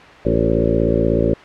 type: harmonic tone with a mistuned harmonic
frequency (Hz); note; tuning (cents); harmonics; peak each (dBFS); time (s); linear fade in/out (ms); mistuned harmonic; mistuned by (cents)
56.4; A1; +44; 1 / 2 / 3 / 4 / 5 / 6 / 7 / 8 / 9 / 10; -23 / -23 / -23 / -23 / -23 / -23 / -23 / -23 / -23 / -23; 0.25-1.34; 5; 7; -32
effects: white hiss -39 dBFS RMS until 1.44 s + low-pass 2000 Hz 12 dB/octave